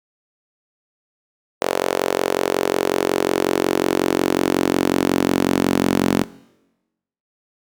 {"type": "tone with high-pass filter sweep", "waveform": "sawtooth", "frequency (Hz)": 45.49, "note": "F#1", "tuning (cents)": -29, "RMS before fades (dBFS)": -19, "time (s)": [1.61, 6.24], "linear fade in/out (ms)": 10, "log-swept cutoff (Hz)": [500, 230], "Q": 2.3, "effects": ["noise-tail reverb RT60 1.0 s tail -20 dB re dry"]}